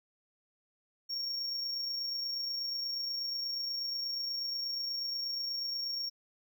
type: tone with amplitude modulation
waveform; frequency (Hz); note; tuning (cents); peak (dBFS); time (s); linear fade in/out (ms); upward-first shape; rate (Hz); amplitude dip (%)
triangle; 5530; F8; -18; -31; 1.09-6.1; 20; sine; 28.3; 30
effects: none